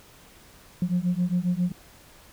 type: beating tone pair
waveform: sine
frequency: 174.61 / 182.01 Hz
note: F3 / F#3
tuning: 0 / -28 cents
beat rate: 7.4 Hz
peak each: -24 dBFS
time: 0.82-1.72 s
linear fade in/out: 2 ms
effects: tanh soft clip ceiling -17 dBFS + pink hiss -52 dBFS RMS until 2.32 s